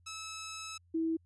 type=tone pair in turn; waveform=10% pulse / sine; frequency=1301 / 325.2 Hz; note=E6 / E4; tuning=-23 / -23 cents; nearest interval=2 octaves; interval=2400 cents; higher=first; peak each=-33 / -29 dBFS; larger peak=second; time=0.06-0.78 / 0.94-1.17 s; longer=first; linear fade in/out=10 ms; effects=added 87 Hz sine -63 dBFS peak until 1.25 s + resampled to 22050 Hz